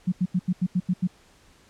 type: tone bursts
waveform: sine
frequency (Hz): 181.4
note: F#3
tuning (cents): -34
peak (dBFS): -19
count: 8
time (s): 0.07-1.074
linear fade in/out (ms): 10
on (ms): 52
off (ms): 84
effects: pink hiss -57 dBFS RMS until 1.69 s + low-pass 9000 Hz 12 dB/octave